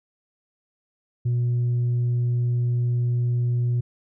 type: tone with tanh clipping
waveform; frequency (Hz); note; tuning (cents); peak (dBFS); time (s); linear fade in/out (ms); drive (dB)
sine; 121.2; B2; -32; -20; 1.25-3.81; 10; 1
effects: none